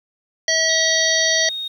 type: harmonic tone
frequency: 645 Hz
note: E5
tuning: 38 cents flat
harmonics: 1 / 3 / 5 / 7 / 9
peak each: -23 / -20 / -25 / -21 / -21 dBFS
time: 0.48-1.49 s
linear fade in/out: 2 ms
type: tone with pitch glide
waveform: sine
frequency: 3752 to 3722 Hz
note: A#7 to A#7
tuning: +11 to -3 cents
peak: -24 dBFS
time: 0.69-1.68 s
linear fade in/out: 5 ms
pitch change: -14 cents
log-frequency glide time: 0.93-1.4 s
effects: 8-bit